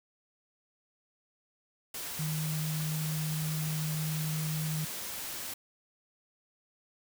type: tone in noise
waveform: sine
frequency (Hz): 155.56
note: D#3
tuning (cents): 0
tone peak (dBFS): -31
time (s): 2.19-4.85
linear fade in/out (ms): 5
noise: white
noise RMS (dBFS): -39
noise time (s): 1.94-5.54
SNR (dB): +5
effects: none